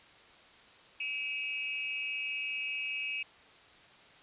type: tone with amplitude modulation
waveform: sine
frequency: 2564 Hz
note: E7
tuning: 49 cents flat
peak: -29 dBFS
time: 1-3.23 s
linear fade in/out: 5 ms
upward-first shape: sine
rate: 255 Hz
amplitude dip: 100%
effects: white hiss -57 dBFS RMS until 4.22 s + resampled to 8000 Hz